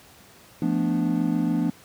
triangle chord, B half-diminished seventh, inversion second, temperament equal with one note detuned, 171.61 / 220 / 246.9 / 293.7 Hz, F3 / A3 / B3 / D4, -30 / 0 / 0 / 0 cents, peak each -24 / -26 / -24 / -24 dBFS, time 0.62-1.7 s, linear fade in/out 2 ms, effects pink hiss -51 dBFS RMS until 1.84 s + high-pass 80 Hz 12 dB/octave

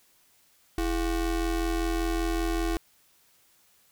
square ring-modulated tone, 187.6 Hz, F#3, 24 cents sharp, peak -23 dBFS, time 0.78-2.77 s, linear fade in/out 0 ms, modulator 145 Hz, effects white hiss -63 dBFS RMS until 3.91 s

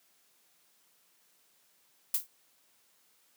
violet noise with exponential decay, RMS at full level -23 dBFS, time 2.14-2.27 s, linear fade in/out 5 ms, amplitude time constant 28 ms, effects white hiss -68 dBFS RMS until 3.36 s + high-pass 150 Hz 12 dB/octave

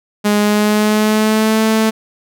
sawtooth tone with pitch glide, 207.7 to 220.1 Hz, G#3 to A3, 0 to +1 cents, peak -7 dBFS, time 0.24-1.91 s, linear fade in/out 20 ms, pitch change +101 cents, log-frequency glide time 0.39-1.62 s, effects none

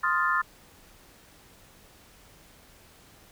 sine chord, F dominant seventh, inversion second, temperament equal, 1046.5 / 1244.5 / 1396.9 / 1760 Hz, C6 / Eb6 / F6 / A6, 0 / 0 / 0 / 0 cents, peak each -28 dBFS, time 0.03-0.42 s, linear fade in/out 10 ms, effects pink hiss -55 dBFS RMS until 3.31 s

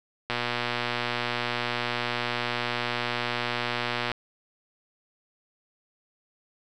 click train, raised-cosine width 0.3 ms, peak -11 dBFS, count 459, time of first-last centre 0.3-4.117 s, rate 120 Hz, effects none

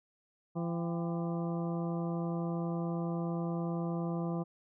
harmonic tone with a mistuned harmonic, 169.5 Hz, E3, 49 cents sharp, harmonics 1 / 2 / 3 / 4 / 5 / 6 / 7, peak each -33 / -39 / -43 / -45 / -47 / -49 / -50 dBFS, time 0.55-4.44 s, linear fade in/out 20 ms, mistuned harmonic 5, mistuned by -110 cents, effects none

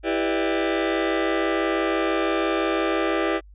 sawtooth chord, E minor seventh, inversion none, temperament just, 329.6 / 395.6 / 494.4 / 593.3 Hz, E4 / G4 / B4 / D5, 0 / +16 / +2 / +18 cents, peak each -20 / -22 / -25 / -24 dBFS, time 0.03-3.41 s, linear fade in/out 50 ms, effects added 50 Hz sine -44 dBFS peak until 3.54 s + resampled to 8000 Hz

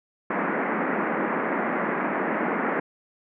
pink band-pass noise, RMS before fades -26 dBFS, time 0.3-2.8 s, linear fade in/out 5 ms, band 190 to 2100 Hz, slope 48 dB/octave, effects none

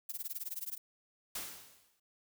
violet noise with tremolo, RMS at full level -38 dBFS, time 0.09-0.78 s, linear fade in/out 5 ms, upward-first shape sine, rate 19 Hz, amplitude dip 95%
white noise with exponential decay, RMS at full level -38 dBFS, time 1.35-2 s, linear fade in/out 5 ms, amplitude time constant 140 ms
effects none

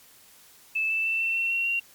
sine tone with pitch steps, 2625 / 2646 / 2668 / 2689 / 2711 / 2733 / 2756 Hz, E7 / E7 / E7 / E7 / E7 / F7 / F7, -8 / +6 / +20 / +34 / +48 / -38 / -24 cents, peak -23 dBFS, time 0.75-1.8 s, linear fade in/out 10 ms, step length 150 ms, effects white hiss -54 dBFS RMS until 1.94 s + MP3 96 kbps

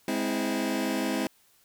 sawtooth chord, Ab augmented, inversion none, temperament just, 207.7 / 259.6 / 324.5 Hz, Ab3 / C4 / E4, 0 / -13 / -27 cents, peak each -28 / -26 / -27 dBFS, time 0.08-1.27 s, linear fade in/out 2 ms, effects white hiss -63 dBFS RMS until 1.64 s

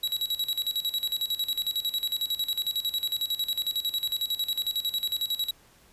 45% pulse tone with tremolo, 3882 Hz, B7, 31 cents flat, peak -25 dBFS, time 0.03-5.51 s, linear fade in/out 5 ms, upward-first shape square, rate 11 Hz, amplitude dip 80%, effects pink hiss -58 dBFS RMS until 5.92 s + resampled to 32000 Hz

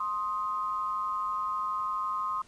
sine tone pair together, 1052 / 1251 Hz, C6 / D#6, +9 / +9 cents, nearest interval minor third, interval 300 cents, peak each -31 / -32 dBFS, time 0-2.42 s, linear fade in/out 5 ms, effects pink hiss -58 dBFS RMS until 2.47 s + resampled to 22050 Hz

